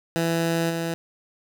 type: tone with level steps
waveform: 15% pulse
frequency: 166.3 Hz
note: E3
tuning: 16 cents sharp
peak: -15 / -19 dBFS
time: 0.16-0.94 s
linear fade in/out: 0 ms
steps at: 0.69 s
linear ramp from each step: 20 ms
effects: none